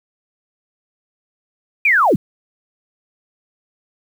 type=linear sweep; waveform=sine; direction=down; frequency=2489 to 110 Hz; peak=-10 dBFS; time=1.85-2.16 s; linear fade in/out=5 ms; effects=7-bit